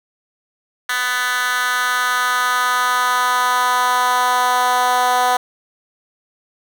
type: tone with high-pass filter sweep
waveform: 10% pulse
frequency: 249 Hz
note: B3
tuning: 14 cents sharp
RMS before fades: -17 dBFS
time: 0.89-5.37 s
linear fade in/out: 5 ms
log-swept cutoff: 1700 to 750 Hz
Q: 2.3
effects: none